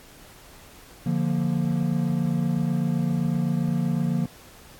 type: chord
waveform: triangle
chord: Bb major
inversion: first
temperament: equal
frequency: 146.83 / 174.61 / 233.1 Hz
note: D3 / F3 / Bb3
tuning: 0 / 0 / 0 cents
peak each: -24 / -23 / -25 dBFS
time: 1.06-4.26 s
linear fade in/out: 5 ms
effects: pink hiss -49 dBFS RMS until 4.79 s + AAC 64 kbps